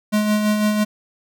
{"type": "tone with tremolo", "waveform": "square", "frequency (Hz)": 211.2, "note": "G#3", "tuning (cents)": 29, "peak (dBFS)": -15, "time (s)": [0.12, 0.85], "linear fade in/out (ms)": 20, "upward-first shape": "sine", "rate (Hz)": 6, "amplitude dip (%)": 40, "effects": []}